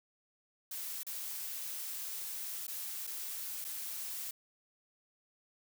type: noise with dropouts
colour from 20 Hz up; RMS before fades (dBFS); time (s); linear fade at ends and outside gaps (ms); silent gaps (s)
blue; -41; 0.71-4.31; 5; 1.033-1.066 / 2.669-2.679 / 3.069-3.073 / 3.644-3.648
effects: none